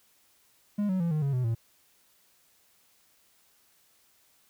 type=tone with pitch steps; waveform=triangle; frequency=206.2 / 186.91 / 169.43 / 153.59 / 139.22 / 126.2 / 114.4 Hz; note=G#3 / F#3 / E3 / D#3 / C#3 / B2 / A#2; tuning=-12 / +18 / +48 / -22 / +8 / +38 / -32 cents; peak=-23 dBFS; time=0.78-1.55 s; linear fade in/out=10 ms; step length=110 ms; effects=white hiss -65 dBFS RMS until 4.49 s